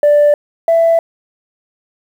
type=tone pair in turn; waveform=sine; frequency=587.3 / 664.2 Hz; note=D5 / E5; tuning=0 / +13 cents; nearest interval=major second; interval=213 cents; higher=second; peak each=-4 / -6 dBFS; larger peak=first; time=0.03-0.34 / 0.68-0.99 s; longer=neither; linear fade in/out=2 ms; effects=tanh soft clip ceiling -4 dBFS + 7-bit